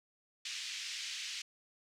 pink band-pass noise, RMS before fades -42 dBFS, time 0.45-1.42 s, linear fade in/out 5 ms, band 2300 to 6500 Hz, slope 24 dB/octave, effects none

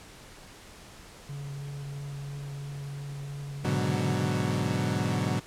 triangle tone with vibrato, 141.1 Hz, C#3, 31 cents sharp, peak -33 dBFS, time 1.29-4.27 s, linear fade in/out 5 ms, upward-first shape sine, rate 3 Hz, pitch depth 10 cents each way
30% pulse chord, G# half-diminished seventh, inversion none, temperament equal, 103.83 / 123.47 / 146.83 / 185 Hz, G#2 / B2 / D3 / F#3, 0 / 0 / 0 / 0 cents, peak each -29 dBFS, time 3.64-5.4 s, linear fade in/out 10 ms
effects pink hiss -49 dBFS RMS until 5.46 s + low-pass 10000 Hz 12 dB/octave

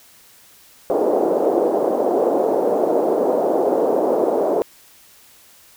pink band-pass noise, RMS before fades -18 dBFS, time 0.9-4.62 s, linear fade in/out 0 ms, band 360 to 650 Hz, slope 24 dB/octave, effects white hiss -49 dBFS RMS until 5.76 s

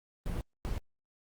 brown noise bursts at uneven times, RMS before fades -34 dBFS, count 2, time 0.26-0.41 / 0.65-0.78 s, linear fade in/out 0 ms, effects Opus 32 kbps

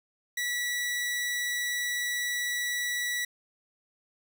sawtooth tone, 1947 Hz, B6, 25 cents flat, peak -25 dBFS, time 0.37-3.25 s, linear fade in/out 5 ms, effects none

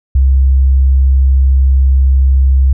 sine tone, 66.5 Hz, C2, 29 cents sharp, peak -5 dBFS, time 0.15-2.73 s, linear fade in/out 5 ms, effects none

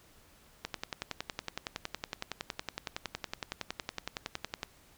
click train, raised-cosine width 0.2 ms, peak -17 dBFS, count 44, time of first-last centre 0.65-4.631 s, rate 10.8 Hz, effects pink hiss -61 dBFS RMS until 4.97 s

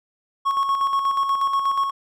triangle tone with tremolo, 1100 Hz, C#6, 14 cents flat, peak -15 dBFS, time 0.45-1.91 s, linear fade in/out 20 ms, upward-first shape square, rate 8.3 Hz, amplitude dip 45%, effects none

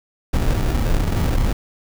brown noise with sample-and-hold, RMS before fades -18 dBFS, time 0.33-1.53 s, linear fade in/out 5 ms, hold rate 1050 Hz, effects none

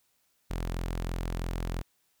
sawtooth tone, 43.02 Hz, F1, 25 cents flat, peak -27 dBFS, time 0.5-1.82 s, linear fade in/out 10 ms, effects white hiss -72 dBFS RMS until 2.2 s

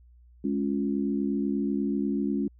sine chord, Db major, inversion second, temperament equal with one note detuned, 209 / 277.2 / 349.2 Hz, Ab3 / Db4 / F4, +11 / 0 / 0 cents, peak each -28 / -28 / -33 dBFS, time 0.44-2.48 s, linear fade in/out 5 ms, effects added 60 Hz sine -52 dBFS peak until 2.59 s

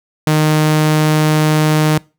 sawtooth tone, 154.1 Hz, D#3, 16 cents flat, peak -6 dBFS, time 0.27-1.98 s, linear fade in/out 2 ms, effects noise-tail reverb RT60 0.3 s tail -24 dB re dry

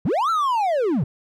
triangle linear two-way sweep, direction up then down, 110 to 1361 to 110 Hz, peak -16 dBFS, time 0.05-1.04 s, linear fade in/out 5 ms, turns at 0.3 s, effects none

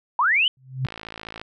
sine linear sweep, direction up, 892 to 3108 Hz, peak -16 dBFS, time 0.19-0.48 s, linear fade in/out 2 ms
sine tone with exponential growth, 130.81 Hz, C3, in tune, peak -18 dBFS, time 0.57-0.86 s, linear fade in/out 2 ms, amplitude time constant 61 ms
click train, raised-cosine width 0.3 ms, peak -19 dBFS, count 32, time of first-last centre 0.85-1.415 s, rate 54.9 Hz
effects none

